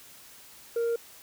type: tone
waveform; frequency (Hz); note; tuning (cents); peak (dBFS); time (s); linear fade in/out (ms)
sine; 466.2; A#4; 0; -22; 0.76-0.96; 5
effects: tanh soft clip ceiling -24 dBFS + white hiss -51 dBFS RMS until 1.22 s